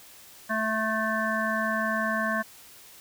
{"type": "harmonic tone with a mistuned harmonic", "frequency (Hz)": 220, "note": "A3", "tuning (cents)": 0, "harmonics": [1, 3, 5, 7, 8], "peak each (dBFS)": [-31, -31, -31, -31, -31], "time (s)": [0.49, 2.43], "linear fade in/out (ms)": 20, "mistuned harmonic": 5, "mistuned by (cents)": -23, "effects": ["white hiss -50 dBFS RMS until 3 s"]}